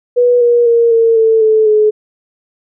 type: tone with pitch steps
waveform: sine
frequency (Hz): 488.3 / 477.4 / 466.8 / 456.4 / 446.2 / 436.3 / 426.6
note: B4 / A#4 / A#4 / A#4 / A4 / A4 / G#4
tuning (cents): -20 / +41 / +2 / -37 / +24 / -15 / +46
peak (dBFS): -6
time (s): 0.16-1.91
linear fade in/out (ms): 20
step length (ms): 250
effects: none